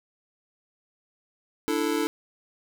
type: chord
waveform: square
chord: D suspended second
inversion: none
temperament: just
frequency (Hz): 293.7 / 330.4 / 440.5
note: D4 / E4 / A4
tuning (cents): 0 / +4 / +2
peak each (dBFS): -29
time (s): 1.68-2.07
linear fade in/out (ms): 0
effects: none